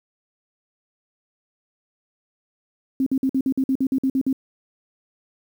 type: tone bursts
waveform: sine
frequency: 265.2 Hz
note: C4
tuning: 23 cents sharp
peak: -17 dBFS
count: 12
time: 3-4.329 s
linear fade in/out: 2 ms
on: 64 ms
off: 51 ms
effects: 8-bit